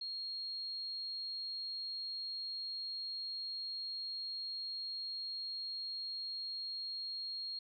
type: tone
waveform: sine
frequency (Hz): 4260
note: C8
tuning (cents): +30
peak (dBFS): -39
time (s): 0.01-7.59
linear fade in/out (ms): 5
effects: none